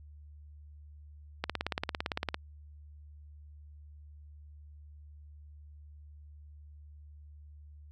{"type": "click train", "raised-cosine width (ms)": 0.3, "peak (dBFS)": -15, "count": 17, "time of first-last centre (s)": [1.44, 2.344], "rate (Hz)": 17.7, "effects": ["added 74 Hz sine -49 dBFS peak until 7.91 s"]}